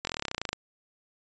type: slowing click train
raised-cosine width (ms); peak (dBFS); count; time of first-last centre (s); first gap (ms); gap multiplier
0.2; -13; 17; 0.05-0.53; 22; 1.04
effects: resampled to 16000 Hz